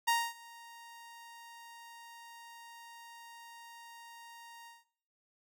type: tone with ADSR envelope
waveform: sawtooth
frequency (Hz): 932.3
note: A#5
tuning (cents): 0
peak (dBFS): -22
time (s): 0.07-4.85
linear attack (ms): 14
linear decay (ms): 250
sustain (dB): -24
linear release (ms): 180
effects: noise-tail reverb RT60 0.8 s tail -21 dB re dry